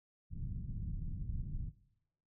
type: low-pass noise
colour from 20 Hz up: pink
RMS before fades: -40 dBFS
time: 0.3-1.72 s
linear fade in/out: 50 ms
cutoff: 170 Hz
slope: 24 dB/octave
effects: noise-tail reverb RT60 0.8 s tail -18 dB re dry